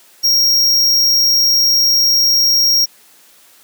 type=tone; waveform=square; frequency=5590 Hz; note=F8; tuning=1 cent sharp; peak=-10 dBFS; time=0.23-2.86 s; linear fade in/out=20 ms; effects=white hiss -47 dBFS RMS until 3.63 s + high-pass 200 Hz 12 dB/octave